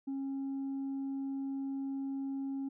sine tone with tanh clipping, 272.3 Hz, C#4, 31 cents flat, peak -35 dBFS, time 0.07-2.69 s, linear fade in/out 10 ms, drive 1 dB, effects none

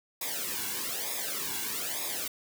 white noise with flanger, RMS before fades -34 dBFS, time 0.21-2.28 s, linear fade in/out 5 ms, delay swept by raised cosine 0.67 to 1.63 ms, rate 1.1 Hz, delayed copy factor -0.85, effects none

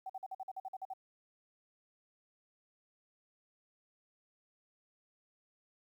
sine tone bursts, 761 Hz, F#5, 48 cents sharp, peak -39 dBFS, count 11, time 0.06-0.936 s, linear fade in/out 5 ms, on 36 ms, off 48 ms, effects 12-bit

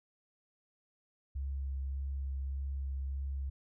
sine tone with vibrato, 68 Hz, C#2, 33 cents flat, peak -34 dBFS, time 1.35-3.5 s, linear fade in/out 10 ms, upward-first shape sine, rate 1.7 Hz, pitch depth 14 cents each way, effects none

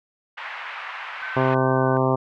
white band-pass noise, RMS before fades -34 dBFS, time 0.37-1.55 s, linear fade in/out 10 ms, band 810 to 2300 Hz, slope 24 dB/octave
sine tone with vibrato, 1522 Hz, F#6, 48 cents sharp, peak -31 dBFS, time 1.22-1.97 s, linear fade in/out 0 ms, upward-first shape triangle, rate 2.6 Hz, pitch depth 22 cents each way
harmonic tone, 130.81 Hz, C3, in tune, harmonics 1 / 2 / 3 / 4 / 5 / 6 / 7 / 8 / 9, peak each -23 / -25 / -24 / -26 / -26 / -30 / -28 / -29 / -30 dBFS, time 1.36-2.16 s, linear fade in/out 10 ms
effects none

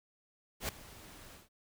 pink noise with ADSR envelope, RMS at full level -34 dBFS, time 0.6-1.49 s, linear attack 88 ms, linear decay 4 ms, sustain -19 dB, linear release 150 ms, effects none

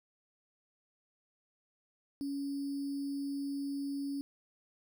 sine tone with sample-and-hold, 280 Hz, C#4, 18 cents sharp, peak -34 dBFS, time 2.21-4.21 s, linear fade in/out 0 ms, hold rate 4900 Hz, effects none

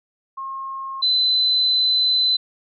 sine tone pair in turn, 1075 / 4029 Hz, C6 / B7, +47 / +34 cents, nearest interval octave + major seventh, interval 2287 cents, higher second, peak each -27 / -15 dBFS, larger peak second, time 0.37-1.02 / 1.02-2.37 s, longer second, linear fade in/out 10 ms, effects none

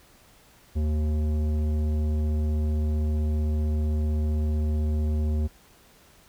sine tone with tanh clipping, 76.3 Hz, D#2, 33 cents flat, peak -24 dBFS, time 0.75-5.48 s, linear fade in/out 20 ms, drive 13 dB, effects pink hiss -56 dBFS RMS until 6.28 s

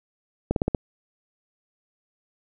slowing click train, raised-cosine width 2 ms, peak -8 dBFS, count 5, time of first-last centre 0.51-0.748 s, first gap 52 ms, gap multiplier 1.09, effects none

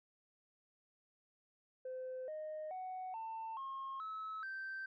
sine tone with pitch steps, 514 / 618.4 / 743.9 / 894.9 / 1076.6 / 1295.2 / 1558.2 Hz, C5 / D#5 / F#5 / A5 / C6 / E6 / G6, -31 / -11 / +9 / +29 / +49 / -31 / -11 cents, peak -40 dBFS, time 1.85-4.86 s, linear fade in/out 5 ms, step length 430 ms, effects tanh soft clip ceiling -39 dBFS

